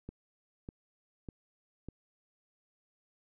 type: click train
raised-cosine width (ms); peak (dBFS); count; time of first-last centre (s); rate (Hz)
3; -29; 4; 0.09-1.886; 1.67
effects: none